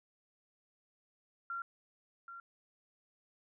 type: tone with echo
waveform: sine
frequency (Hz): 1377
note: F6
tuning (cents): -25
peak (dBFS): -37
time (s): 1.5-1.62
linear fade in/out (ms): 2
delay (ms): 780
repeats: 1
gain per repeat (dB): -9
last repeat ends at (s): 2.4
effects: none